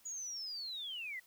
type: linear sweep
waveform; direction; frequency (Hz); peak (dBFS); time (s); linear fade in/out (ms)
sine; down; 6850 to 1917; -40; 0.05-1.2; 10
effects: white hiss -66 dBFS RMS until 1.26 s